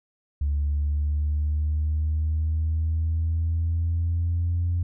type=exponential sweep; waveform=sine; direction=up; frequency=71.7 to 87.31 Hz; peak=-20 dBFS; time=0.41-4.83 s; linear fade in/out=5 ms; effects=tanh soft clip ceiling -18 dBFS